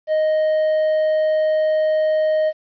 triangle tone, 622.3 Hz, D#5, in tune, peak -13 dBFS, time 0.07-2.53 s, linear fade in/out 50 ms, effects resampled to 11025 Hz + 9-bit

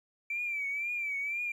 triangle tone with vibrato, 2328 Hz, D7, 16 cents flat, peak -28 dBFS, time 0.3-1.52 s, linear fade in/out 5 ms, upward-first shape triangle, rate 2 Hz, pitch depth 91 cents each way, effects tanh soft clip ceiling -29 dBFS

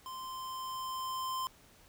square tone with level ramp, 1040 Hz, C6, 11 cents flat, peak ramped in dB -42 to -34 dBFS, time 0.06-1.47 s, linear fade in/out 0 ms, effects pink hiss -61 dBFS RMS until 1.88 s

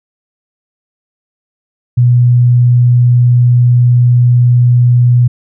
sine tone, 122.3 Hz, B2, 16 cents flat, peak -4 dBFS, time 1.97-5.28 s, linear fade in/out 10 ms, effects none

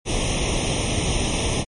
pink noise with comb filter, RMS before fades -22 dBFS, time 0.05-1.65 s, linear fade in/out 50 ms, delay 0.33 ms, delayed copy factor +1, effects low-pass 11000 Hz 12 dB/octave + MP3 48 kbps

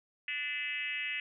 sine tone with frequency modulation, 2318 Hz, D7, 23 cents flat, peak -33 dBFS, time 0.28-1.2 s, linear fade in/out 2 ms, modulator 280 Hz, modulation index 1.9, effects none

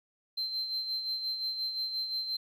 sine tone with tremolo, 4114 Hz, C8, 30 cents flat, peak -27 dBFS, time 0.37-2.37 s, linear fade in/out 10 ms, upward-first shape sine, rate 5.7 Hz, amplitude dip 60%, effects tanh soft clip ceiling -29 dBFS + 11-bit

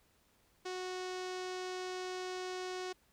sawtooth tone with low-pass filter, 367.9 Hz, F#4, 10 cents flat, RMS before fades -41 dBFS, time 0.65-2.93 s, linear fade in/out 10 ms, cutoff 5900 Hz, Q 1.5, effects pink hiss -71 dBFS RMS until 3.12 s

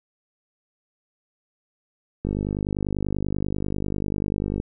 click train, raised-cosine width 3 ms, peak -13 dBFS, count 119, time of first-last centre 2.25-4.601 s, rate 50.2 Hz, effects none

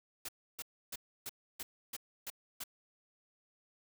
white noise bursts, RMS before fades -42 dBFS, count 8, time 0.25-2.638 s, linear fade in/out 5 ms, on 36 ms, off 300 ms, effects none

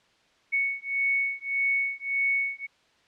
sine beating tone pair, 2217 / 2218.7 Hz, C#7 / C#7, 0 / +1 cents, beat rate 1.7 Hz, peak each -27 dBFS, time 0.52-2.67 s, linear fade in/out 20 ms, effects white hiss -63 dBFS RMS until 3.07 s + low-pass 4000 Hz 12 dB/octave

